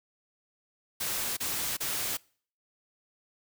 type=noise bursts; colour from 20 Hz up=white; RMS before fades=-32 dBFS; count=3; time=1-2.172 s; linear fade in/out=10 ms; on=370 ms; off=31 ms; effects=noise-tail reverb RT60 0.5 s tail -25 dB re dry